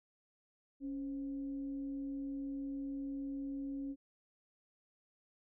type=tone with frequency modulation; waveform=sine; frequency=277.2 Hz; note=C#4; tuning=in tune; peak=-38 dBFS; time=0.8-3.96 s; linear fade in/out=50 ms; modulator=244 Hz; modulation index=0.22; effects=none